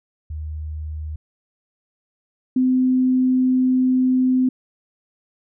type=tone pair in turn; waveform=sine; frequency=77 / 256.2 Hz; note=D#2 / C4; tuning=-17 / -36 cents; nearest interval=octave + major sixth; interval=2081 cents; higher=second; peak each=-26 / -14 dBFS; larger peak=second; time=0.3-1.16 / 2.56-4.49 s; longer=second; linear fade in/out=5 ms; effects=none